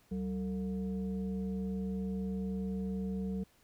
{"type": "tone with frequency modulation", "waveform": "sine", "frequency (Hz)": 190, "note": "F#3", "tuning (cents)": 46, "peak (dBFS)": -33, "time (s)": [0.11, 3.44], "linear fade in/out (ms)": 10, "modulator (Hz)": 260, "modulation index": 0.62, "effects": ["pink hiss -67 dBFS RMS until 3.63 s"]}